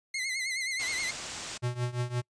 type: tone with vibrato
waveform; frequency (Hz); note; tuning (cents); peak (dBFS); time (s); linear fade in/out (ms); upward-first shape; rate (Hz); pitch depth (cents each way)
sawtooth; 2086; C7; -6; -27; 0.14-1.11; 5; triangle; 9.5; 93
type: low-pass noise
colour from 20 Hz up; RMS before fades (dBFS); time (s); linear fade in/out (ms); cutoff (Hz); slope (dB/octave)
white; -40; 0.79-1.58; 10; 8200; 48
type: tone with tremolo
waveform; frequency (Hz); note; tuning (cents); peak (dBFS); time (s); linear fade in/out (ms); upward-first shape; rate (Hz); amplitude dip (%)
square; 122.5; B2; -14; -27; 1.62-2.22; 20; triangle; 5.8; 90
effects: noise-tail reverb RT60 0.1 s tail -26 dB re dry + resampled to 22050 Hz